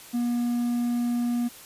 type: tone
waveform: triangle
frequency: 240 Hz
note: B3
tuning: 49 cents flat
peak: -21 dBFS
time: 0.13-1.49 s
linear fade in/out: 20 ms
effects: white hiss -46 dBFS RMS until 1.65 s + resampled to 32000 Hz